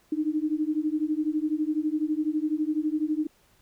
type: beating tone pair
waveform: sine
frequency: 301.3 / 313.3 Hz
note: D4 / D#4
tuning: +44 / +12 cents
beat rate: 12 Hz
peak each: -27 dBFS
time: 0.12-3.27 s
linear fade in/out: 5 ms
effects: pink hiss -63 dBFS RMS until 3.61 s